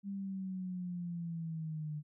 sine linear sweep, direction down, 200 to 148.9 Hz, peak -37 dBFS, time 0.03-2.03 s, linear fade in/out 50 ms, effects none

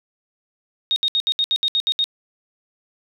sine tone bursts, 3722 Hz, A#7, 3 cents flat, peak -16 dBFS, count 10, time 0.91-2.041 s, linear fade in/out 0 ms, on 51 ms, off 69 ms, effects none

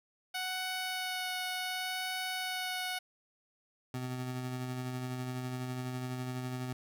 10% pulse tone with vibrato, 740 Hz, F#5, in tune, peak -26 dBFS, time 0.34-2.99 s, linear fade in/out 10 ms, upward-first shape sine, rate 0.68 Hz, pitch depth 9 cents each way
25% pulse tone with tremolo, 126.9 Hz, B2, 47 cents sharp, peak -31 dBFS, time 3.94-6.73 s, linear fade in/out 2 ms, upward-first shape sine, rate 12 Hz, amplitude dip 30%
effects none

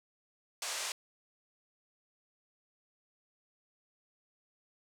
white band-pass noise, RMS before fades -38 dBFS, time 0.62-0.92 s, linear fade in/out 2 ms, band 500 to 8600 Hz, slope 24 dB/octave, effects none

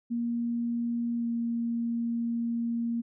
sine tone with pitch glide, 235.7 to 233.5 Hz, A#3 to A#3, +19 to +3 cents, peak -27 dBFS, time 0.1-3.02 s, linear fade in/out 20 ms, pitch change -16 cents, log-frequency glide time 1.17-1.26 s, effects none

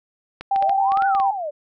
clicks, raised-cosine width 0.3 ms, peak -16 dBFS, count 9, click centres 0.41 / 0.561 / 0.625 / 0.695 / 0.92 / 0.973 / 1.022 / 1.15 / 1.2 s
sine tone with vibrato, 784 Hz, G5, in tune, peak -16 dBFS, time 0.51-1.31 s, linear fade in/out 5 ms, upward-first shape sine, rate 11 Hz, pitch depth 17 cents each way
sine exponential two-way sweep, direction up then down, 565 to 1519 to 565 Hz, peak -24 dBFS, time 0.61-1.51 s, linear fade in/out 20 ms, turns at 1.06 s
effects none

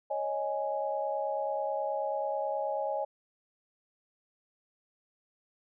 sine chord, C# suspended second, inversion none, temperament just, 554.4 / 623.7 / 831.5 Hz, C#5 / D#5 / G#5, 0 / +4 / +2 cents, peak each -34 dBFS, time 0.1-3.05 s, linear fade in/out 10 ms, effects none

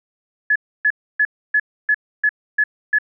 sine tone bursts, 1706 Hz, G#6, 46 cents sharp, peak -12 dBFS, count 8, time 0.5-2.986 s, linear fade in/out 5 ms, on 57 ms, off 290 ms, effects none

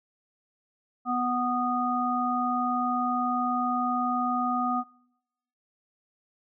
harmonic tone, 246.9 Hz, B3, in tune, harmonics 1 / 3 / 5, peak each -29 / -29 / -28 dBFS, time 1.05-4.84 s, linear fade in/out 50 ms, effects noise-tail reverb RT60 0.9 s tail -25 dB re dry

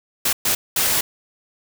white noise bursts at uneven times, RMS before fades -19 dBFS, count 3, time 0.25-0.33 / 0.45-0.55 / 0.76-1.01 s, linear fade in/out 5 ms, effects none

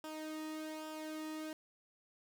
sawtooth tone with flanger, 311.4 Hz, D#4, 2 cents sharp, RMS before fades -44 dBFS, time 0.04-1.53 s, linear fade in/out 2 ms, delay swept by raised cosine 0.47 to 1.36 ms, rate 1.2 Hz, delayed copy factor -0.6, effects none

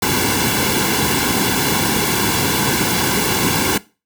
pink noise with comb filter, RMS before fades -17 dBFS, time 0.02-3.78 s, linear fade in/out 5 ms, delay 1.6 ms, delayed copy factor -0.7, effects noise-tail reverb RT60 0.3 s tail -20 dB re dry + high-pass 80 Hz 12 dB/octave

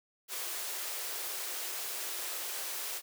white high-pass noise, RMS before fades -38 dBFS, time 0.28-3.02 s, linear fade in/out 50 ms, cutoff 330 Hz, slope 96 dB/octave, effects none

